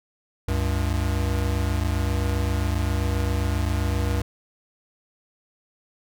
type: tone pair together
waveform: square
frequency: 68.3 / 95.84 Hz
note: C#2 / G2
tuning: -25 / -39 cents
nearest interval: tritone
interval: 586 cents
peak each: -25 dBFS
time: 0.48-4.22 s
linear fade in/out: 5 ms
effects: none